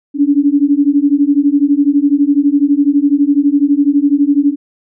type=beating tone pair; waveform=sine; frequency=280 / 292 Hz; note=C#4 / D4; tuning=+18 / -10 cents; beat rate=12 Hz; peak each=-11 dBFS; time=0.14-4.56 s; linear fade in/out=50 ms; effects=none